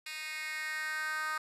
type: tone with high-pass filter sweep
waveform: 10% pulse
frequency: 310 Hz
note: D#4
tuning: 6 cents flat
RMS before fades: -37 dBFS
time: 0.06-1.38 s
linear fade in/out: 5 ms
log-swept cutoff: 2700 to 1300 Hz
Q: 3.5
effects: resampled to 32000 Hz